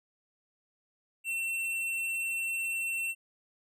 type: tone with hard clipping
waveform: triangle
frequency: 2703 Hz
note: E7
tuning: 43 cents sharp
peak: -32 dBFS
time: 1.24-3.15 s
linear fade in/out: 50 ms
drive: 13 dB
effects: none